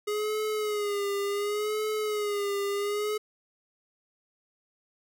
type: tone with vibrato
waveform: square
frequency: 415.3 Hz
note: G#4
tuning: in tune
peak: -28 dBFS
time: 0.07-3.18 s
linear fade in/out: 10 ms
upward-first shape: sine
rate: 0.69 Hz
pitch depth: 61 cents each way
effects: none